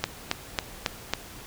click train, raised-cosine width 0.2 ms, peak -6 dBFS, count 5, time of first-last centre 0.04-1.136 s, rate 3.65 Hz, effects pink hiss -44 dBFS RMS until 1.46 s

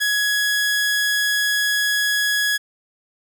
sawtooth tone, 1675 Hz, G#6, 14 cents sharp, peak -14 dBFS, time 0-2.58 s, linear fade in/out 20 ms, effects none

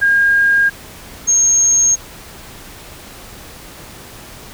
sine tone pair in turn, 1619 / 6493 Hz, G#6 / G#8, -45 / -40 cents, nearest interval 2 octaves, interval 2405 cents, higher second, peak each -9 dBFS, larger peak neither, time 0.01-0.7 / 1.27-1.96 s, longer neither, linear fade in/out 20 ms, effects pink hiss -36 dBFS RMS until 4.53 s

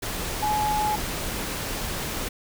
sine tone in noise, 846 Hz, G#5, 32 cents sharp, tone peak -22 dBFS, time 0.42-0.96 s, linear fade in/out 10 ms, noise pink, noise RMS -30 dBFS, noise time 0.02-2.29 s, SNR +5 dB, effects none

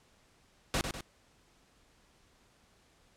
pink noise with echo, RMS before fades -30 dBFS, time 0.74-0.81 s, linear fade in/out 0 ms, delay 99 ms, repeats 2, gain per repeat -6 dB, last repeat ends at 1.008 s, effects pink hiss -66 dBFS RMS until 3.16 s + low-pass 9000 Hz 12 dB/octave

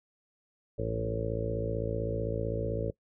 harmonic tone with a mistuned harmonic, 55.7 Hz, A1, 22 cents sharp, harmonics 1 / 2 / 3 / 4 / 5 / 6 / 7 / 8 / 9 / 10, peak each -38 / -35 / -41 / -43 / -46 / -41 / -46 / -35 / -40 / -37 dBFS, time 0.78-2.91 s, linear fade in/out 10 ms, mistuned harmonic 2, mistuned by -29 cents, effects noise-tail reverb RT60 0.1 s tail -21 dB re dry

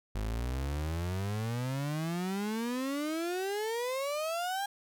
35% pulse exponential sweep, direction up, 50.5 to 814 Hz, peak -30 dBFS, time 0.15-4.66 s, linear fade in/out 5 ms, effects none

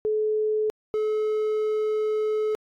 sine / triangle tone pair in turn, 429.7 / 429.7 Hz, A4 / A4, -41 / -41 cents, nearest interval unison, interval 0 cents, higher neither, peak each -21 / -20 dBFS, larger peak second, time 0.05-0.7 / 0.94-2.55 s, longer second, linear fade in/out 0 ms, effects AAC 64 kbps

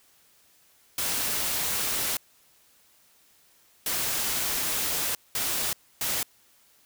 white noise bursts at uneven times, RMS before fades -28 dBFS, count 4, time 0.98-2.17 / 3.86-5.15 / 5.35-5.73 / 6.01-6.23 s, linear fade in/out 2 ms, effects white hiss -61 dBFS RMS until 6.85 s

